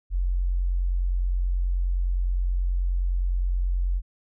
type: tone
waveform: sine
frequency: 44.77 Hz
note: F1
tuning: 44 cents sharp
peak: -21 dBFS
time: 0.1-4.02 s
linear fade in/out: 50 ms
effects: none